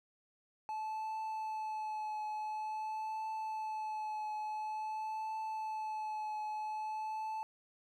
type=tone with vibrato; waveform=triangle; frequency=865 Hz; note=A5; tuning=30 cents flat; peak=-35 dBFS; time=0.69-7.43 s; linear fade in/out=0 ms; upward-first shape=triangle; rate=0.48 Hz; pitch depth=24 cents each way; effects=none